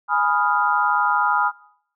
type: chord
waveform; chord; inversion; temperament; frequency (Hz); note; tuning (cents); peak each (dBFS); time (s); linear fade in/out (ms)
sine; F half-diminished seventh; first; equal; 830.6 / 987.8 / 1244.5 / 1396.9; Ab5 / Cb6 / Eb6 / F6; 0 / 0 / 0 / 0; -22; 0.08-1.52; 50
effects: noise-tail reverb RT60 0.7 s tail -22 dB re dry

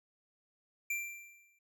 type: tone with exponential decay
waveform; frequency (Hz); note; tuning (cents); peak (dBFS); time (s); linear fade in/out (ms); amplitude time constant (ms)
square; 2358; D7; +6; -32; 0.9-1.59; 5; 150
effects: none

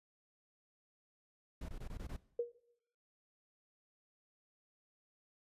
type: noise bursts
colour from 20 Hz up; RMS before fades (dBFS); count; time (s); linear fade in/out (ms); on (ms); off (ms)
brown; -44; 6; 1.61-2.166; 5; 76; 20
type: tone with exponential decay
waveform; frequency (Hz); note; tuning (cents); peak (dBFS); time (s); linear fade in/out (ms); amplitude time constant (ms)
sine; 474.7; A#4; +31; -29; 2.39-2.52; 5; 28
effects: noise-tail reverb RT60 0.7 s tail -19 dB re dry + resampled to 32000 Hz

